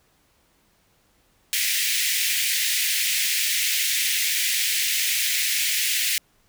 pink high-pass noise, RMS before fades -23 dBFS, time 1.53-6.18 s, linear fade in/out 0 ms, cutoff 1900 Hz, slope 48 dB/octave, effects pink hiss -63 dBFS RMS until 6.48 s

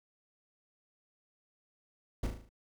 brown noise with echo, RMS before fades -31 dBFS, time 2.23-2.27 s, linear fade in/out 5 ms, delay 37 ms, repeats 6, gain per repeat -5 dB, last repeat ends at 2.492 s, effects none

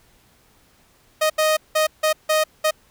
sawtooth tone bursts at uneven times, 622.3 Hz, D#5, in tune, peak -12 dBFS, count 6, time 1.21-1.3 / 1.38-1.57 / 1.75-1.87 / 2.03-2.13 / 2.29-2.44 / 2.64-2.71 s, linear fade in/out 10 ms, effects pink hiss -57 dBFS RMS until 2.9 s

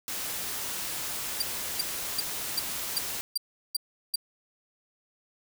white noise, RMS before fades -34 dBFS, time 0.08-3.21 s, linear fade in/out 0 ms
sawtooth tone bursts, 4724 Hz, D8, 9 cents sharp, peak -21 dBFS, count 8, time 1.4-4.158 s, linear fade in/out 5 ms, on 21 ms, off 370 ms
effects none

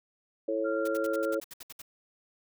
sine chord, A major, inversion second, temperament just, 330 / 440 / 550 Hz, E4 / A4 / C#5, +2 / 0 / -14 cents, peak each -33 / -33 / -30 dBFS, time 0.48-1.4 s, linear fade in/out 5 ms
sine tone, 1387 Hz, F6, 12 cents flat, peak -36 dBFS, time 0.64-1.38 s, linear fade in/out 20 ms
white noise bursts, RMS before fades -44 dBFS, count 11, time 0.85-1.819 s, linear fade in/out 5 ms, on 29 ms, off 65 ms
effects none

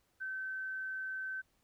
sine tone, 1537 Hz, G6, 35 cents flat, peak -37 dBFS, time 0.2-1.42 s, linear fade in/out 20 ms, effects pink hiss -75 dBFS RMS until 1.63 s

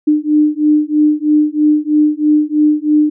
sine beating tone pair, 300 / 303.1 Hz, D4 / D#4, +37 / -45 cents, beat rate 3.1 Hz, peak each -12 dBFS, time 0.07-3.1 s, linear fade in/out 10 ms, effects none

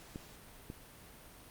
clicks, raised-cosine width 3 ms, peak -29 dBFS, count 2, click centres 0.159 / 0.701 s, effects pink hiss -55 dBFS RMS until 1.5 s + Opus 48 kbps

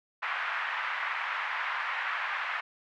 white band-pass noise, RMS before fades -33 dBFS, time 0.22-2.61 s, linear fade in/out 10 ms, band 930 to 2100 Hz, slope 24 dB/octave, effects none

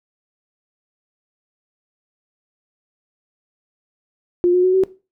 sine tone with pitch steps, 353.4 / 361.7 / 370.1 / 378.8 Hz, F4 / F#4 / F#4 / F#4, +21 / -39 / 0 / +41 cents, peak -11 dBFS, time 4.44-4.836 s, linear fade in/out 0 ms, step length 99 ms, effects noise-tail reverb RT60 0.3 s tail -18 dB re dry

